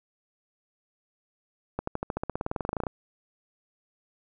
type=accelerating click train; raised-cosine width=1 ms; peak=-15 dBFS; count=21; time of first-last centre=1.79-2.868 s; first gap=84 ms; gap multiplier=0.95; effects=none